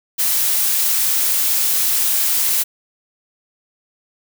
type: noise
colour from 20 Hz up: blue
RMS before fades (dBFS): -17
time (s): 0.18-2.64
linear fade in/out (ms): 20
effects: none